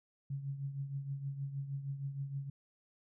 sine tone with tremolo, 138.6 Hz, C#3, in tune, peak -34 dBFS, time 0.3-2.5 s, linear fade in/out 5 ms, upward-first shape triangle, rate 6.4 Hz, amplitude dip 70%, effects none

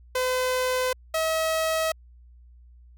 sawtooth tone pair in turn, 509 / 641.3 Hz, C5 / E5, -48 / -48 cents, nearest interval major third, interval 400 cents, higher second, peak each -19 dBFS, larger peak neither, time 0.15-0.93 / 1.14-1.92 s, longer neither, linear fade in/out 5 ms, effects added 60 Hz sine -48 dBFS peak until 2.97 s

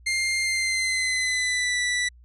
sawtooth tone with pitch glide, 2109 to 1967.8 Hz, C7 to B6, +13 to -7 cents, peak -19 dBFS, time 0.06-2.09 s, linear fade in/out 10 ms, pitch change -120 cents, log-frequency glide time 0.41-1.79 s, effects added 60 Hz sine -48 dBFS peak until 2.24 s + resampled to 24000 Hz

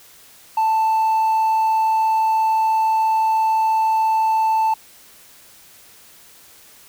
triangle tone, 883 Hz, A5, 6 cents sharp, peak -12 dBFS, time 0.57-4.74 s, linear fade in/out 5 ms, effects tanh soft clip ceiling -9 dBFS + white hiss -47 dBFS RMS until 6.88 s

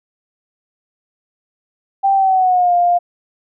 sine tone with pitch glide, 784 to 702.5 Hz, G5 to F5, 0 to +10 cents, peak -10 dBFS, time 2.03-2.99 s, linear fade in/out 20 ms, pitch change -190 cents, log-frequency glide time 2.14-2.74 s, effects none

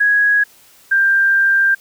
sine tone pair in turn, 1661.2 / 1586.6 Hz, G#6 / G6, 0 / +20 cents, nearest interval minor second, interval 80 cents, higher first, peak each -10 dBFS, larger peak neither, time 0-0.44 / 0.91-1.75 s, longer second, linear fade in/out 10 ms, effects white hiss -48 dBFS RMS until 1.8 s

